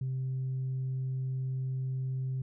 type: tone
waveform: sine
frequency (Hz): 130.81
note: C3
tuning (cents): 0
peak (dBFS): -29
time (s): 0.01-2.42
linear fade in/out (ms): 5
effects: tanh soft clip ceiling -28 dBFS